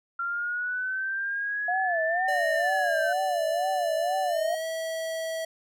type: linear two-way sweep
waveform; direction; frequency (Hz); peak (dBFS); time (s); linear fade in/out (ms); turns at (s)
sine; up then down; 1373 to 1853 to 1514; -27; 0.19-3.13; 5; 2.48
type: tone with vibrato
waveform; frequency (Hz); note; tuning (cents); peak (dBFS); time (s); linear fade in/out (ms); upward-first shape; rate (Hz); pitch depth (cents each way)
sine; 698.5; F5; 0; -25; 1.68-4.55; 5; sine; 2.1; 150
type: tone with pitch glide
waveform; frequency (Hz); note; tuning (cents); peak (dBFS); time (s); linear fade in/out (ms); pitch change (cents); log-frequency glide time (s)
square; 585 to 649.1; D5 to E5; -7 to -27; -30; 2.28-5.45; 5; +180; 4.26-4.64
effects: none